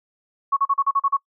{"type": "tone bursts", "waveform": "sine", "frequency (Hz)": 1108, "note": "C#6", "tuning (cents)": -1, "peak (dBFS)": -15, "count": 8, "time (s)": [0.52, 1.17], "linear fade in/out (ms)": 10, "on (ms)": 48, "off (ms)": 38, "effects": ["noise-tail reverb RT60 0.1 s tail -25 dB re dry"]}